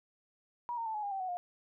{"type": "tone with pitch steps", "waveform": "sine", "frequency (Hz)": [960, 919.8, 881.3, 844.5, 809.1, 775.3, 742.8, 711.7], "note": ["B5", "A#5", "A5", "G#5", "G#5", "G5", "F#5", "F5"], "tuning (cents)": [-49, -23, 3, 29, -45, -19, 7, 33], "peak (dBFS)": -34, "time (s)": [0.69, 1.37], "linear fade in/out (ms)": 0, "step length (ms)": 85, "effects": []}